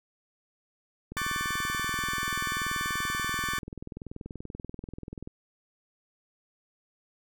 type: click train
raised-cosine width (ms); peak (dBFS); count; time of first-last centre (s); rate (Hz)
3; -26; 87; 1.12-5.275; 20.7
type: chord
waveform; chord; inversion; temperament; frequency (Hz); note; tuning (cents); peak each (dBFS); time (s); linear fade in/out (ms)
35% pulse; D major seventh; third; equal with one note detuned; 1108.7 / 1174.7 / 1517.2 / 1760; C#6 / D6 / F#6 / A6; 0 / 0 / +43 / 0; -35 / -33 / -35 / -31; 1.17-3.59; 0
effects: none